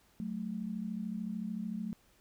sine tone pair together, 186.39 / 219.9 Hz, F#3 / A3, +13 / -1 cents, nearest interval minor third, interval 286 cents, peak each -39 / -37 dBFS, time 0.2-1.93 s, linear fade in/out 0 ms, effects pink hiss -67 dBFS RMS until 2.2 s

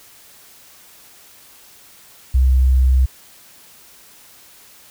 sine tone, 64.6 Hz, C2, 21 cents flat, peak -10 dBFS, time 2.34-3.06 s, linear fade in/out 10 ms, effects white hiss -46 dBFS RMS until 4.9 s

